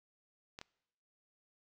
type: clicks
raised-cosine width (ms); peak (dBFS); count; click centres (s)
0.2; -28; 2; 0.589 / 0.614
effects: noise-tail reverb RT60 0.9 s tail -24 dB re dry